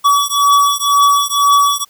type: beating tone pair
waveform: square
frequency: 1138 / 1140 Hz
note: C#6 / C#6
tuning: +45 / +48 cents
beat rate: 2 Hz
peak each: -13 dBFS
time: 0.04-1.85 s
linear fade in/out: 20 ms
effects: white hiss -52 dBFS RMS until 1.89 s